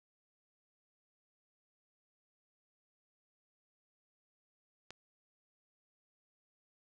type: click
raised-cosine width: 0.2 ms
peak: -29 dBFS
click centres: 4.906 s
effects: none